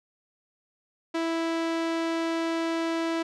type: tone with low-pass filter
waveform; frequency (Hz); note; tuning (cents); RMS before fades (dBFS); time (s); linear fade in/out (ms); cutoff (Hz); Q
sawtooth; 329.6; E4; 0; -28; 1.14-3.23; 10; 5300; 0.58
effects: none